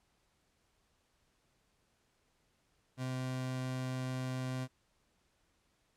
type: tone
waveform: 30% pulse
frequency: 128.9 Hz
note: C3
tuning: 26 cents flat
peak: -33 dBFS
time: 2.97-4.68 s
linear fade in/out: 50 ms
effects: pink hiss -75 dBFS RMS until 5.96 s + low-pass 10000 Hz 12 dB/octave